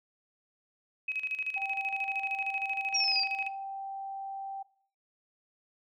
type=tone with tremolo; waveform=sine; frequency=2545 Hz; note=D#7; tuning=39 cents sharp; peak=-29 dBFS; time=1.08-3.48 s; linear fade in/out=5 ms; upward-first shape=square; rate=13 Hz; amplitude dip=70%
type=tone; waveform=sine; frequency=782 Hz; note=G5; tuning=4 cents flat; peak=-36 dBFS; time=1.56-4.63 s; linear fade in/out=10 ms
type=linear sweep; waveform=sine; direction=down; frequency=5680 to 4658 Hz; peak=-26 dBFS; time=2.94-3.24 s; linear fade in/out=10 ms
effects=noise-tail reverb RT60 0.5 s tail -17 dB re dry